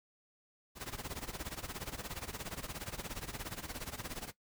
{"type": "noise with tremolo", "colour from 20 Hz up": "pink", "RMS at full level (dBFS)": -40, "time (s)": [0.75, 4.33], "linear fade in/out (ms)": 50, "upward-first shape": "sine", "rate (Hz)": 17, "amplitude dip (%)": 85, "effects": ["noise-tail reverb RT60 0.1 s tail -17 dB re dry"]}